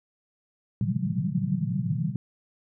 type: band-pass noise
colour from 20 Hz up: white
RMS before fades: -27 dBFS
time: 0.81-2.16 s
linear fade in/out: 2 ms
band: 110 to 200 Hz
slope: 96 dB/octave
effects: none